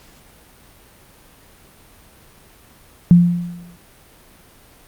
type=tone with exponential decay; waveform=sine; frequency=174.1 Hz; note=F3; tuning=5 cents flat; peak=-3 dBFS; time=3.11-3.76 s; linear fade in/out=0 ms; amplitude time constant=140 ms; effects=pink hiss -48 dBFS RMS until 4.87 s + Opus 48 kbps